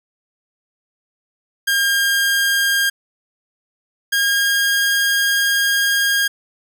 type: tone pair in turn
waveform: sawtooth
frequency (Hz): 1611 / 1622.2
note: G6 / G#6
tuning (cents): +47 / -41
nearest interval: unison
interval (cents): 12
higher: second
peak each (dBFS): -11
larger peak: neither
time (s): 1.67-2.9 / 4.12-6.28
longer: second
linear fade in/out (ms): 10
effects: none